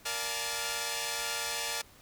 5% pulse chord, Bb major seventh, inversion none, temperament equal with one note detuned, 466.2 / 587.3 / 698.5 / 857.9 Hz, Bb4 / D5 / F5 / A5, 0 / 0 / 0 / -44 cents, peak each -27 / -27 / -29 / -24 dBFS, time 0.05-1.82 s, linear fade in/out 10 ms, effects pink hiss -57 dBFS RMS until 2.01 s

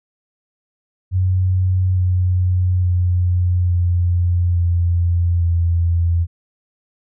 sine tone with pitch steps, 92.5 / 90.96 / 89.45 / 87.97 / 86.51 / 85.07 Hz, F#2 / F#2 / F2 / F2 / F2 / F2, 0 / -29 / +42 / +13 / -16 / -45 cents, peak -13 dBFS, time 1.11-6.27 s, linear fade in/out 50 ms, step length 860 ms, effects none

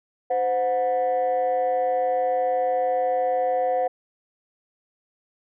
sine tone pair together, 516.2 / 730 Hz, C5 / F#5, -23 / -24 cents, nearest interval tritone, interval 599 cents, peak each -21 dBFS, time 0.3-3.88 s, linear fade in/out 10 ms, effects tanh soft clip ceiling -16 dBFS

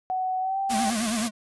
sine tone with pitch glide, 746 to 780.8 Hz, F#5 to G5, +14 to -7 cents, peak -24 dBFS, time 0.1-0.9 s, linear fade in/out 0 ms, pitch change +79 cents, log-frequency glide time 0.4-0.59 s
white noise, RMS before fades -30 dBFS, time 0.69-1.29 s, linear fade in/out 20 ms
square tone with vibrato, 224.4 Hz, A3, 34 cents sharp, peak -26 dBFS, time 0.69-1.31 s, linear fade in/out 50 ms, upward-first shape sine, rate 9.4 Hz, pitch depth 120 cents each way
effects resampled to 24000 Hz

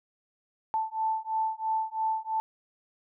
sine beating tone pair, 880 / 883 Hz, A5 / A5, 0 / +6 cents, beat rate 3 Hz, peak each -30 / -30 dBFS, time 0.74-2.4 s, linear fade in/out 0 ms, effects none

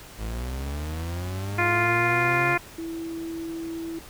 40% pulse linear sweep, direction up, 52 to 137.8 Hz, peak -28 dBFS, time 0.17-2.58 s, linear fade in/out 50 ms
harmonic tone, 349.2 Hz, F4, in tune, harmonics 1 / 2 / 3 / 4 / 5 / 6 / 7, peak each -28 / -28 / -28 / -28 / -28 / -28 / -28 dBFS, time 1.58-2.58 s, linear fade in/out 10 ms
sine tone, 329.6 Hz, E4, in tune, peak -30 dBFS, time 2.78-3.99 s, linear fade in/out 5 ms
effects pink hiss -45 dBFS RMS until 4.09 s

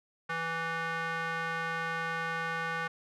square tone with band-pass filter, 164.81 Hz, E3, in tune, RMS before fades -34 dBFS, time 0.29-2.88 s, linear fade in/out 10 ms, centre 1500 Hz, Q 2.3, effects none

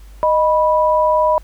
sine tone pair together, 619 / 982 Hz, D#5 / B5, -9 / -10 cents, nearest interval minor sixth, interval 799 cents, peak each -14 dBFS, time 0.23-1.38 s, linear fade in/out 0 ms, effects added 50 Hz sine -36 dBFS peak until 1.43 s + pink hiss -51 dBFS RMS until 1.43 s

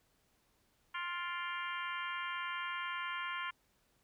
harmonic tone with a mistuned harmonic, 349.9 Hz, F4, 3 cents sharp, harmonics 3 / 4 / 5 / 6 / 7 / 8 / 9, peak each -41 / -43 / -45 / -47 / -48 / -49 / -50 dBFS, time 0.94-3.51 s, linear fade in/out 10 ms, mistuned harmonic 7, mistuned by -68 cents, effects pink hiss -74 dBFS RMS until 4.03 s

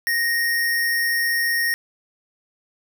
sine tone with sample-and-hold, 1864.7 Hz, A#6, in tune, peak -18 dBFS, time 0.07-1.74 s, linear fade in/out 0 ms, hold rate 7350 Hz, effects none

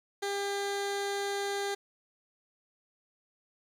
15% pulse tone with notch filter, 400.4 Hz, G4, 37 cents sharp, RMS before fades -33 dBFS, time 0.22-1.75 s, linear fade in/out 10 ms, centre 1100 Hz, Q 1.6, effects low-pass 9000 Hz 12 dB/octave + 10-bit

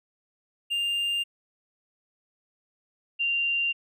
triangle / sine tone pair in turn, 2800 / 2779 Hz, F7 / F7, +4 / -9 cents, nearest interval unison, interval 13 cents, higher first, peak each -23 dBFS, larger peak neither, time 0.7-1.24 / 3.19-3.73 s, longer neither, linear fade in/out 20 ms, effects none

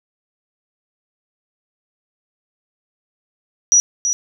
sine tone with echo, 5830 Hz, F#8, 26 cents flat, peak -8 dBFS, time 3.72-3.8 s, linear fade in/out 0 ms, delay 330 ms, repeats 1, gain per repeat -7 dB, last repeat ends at 4.13 s, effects none

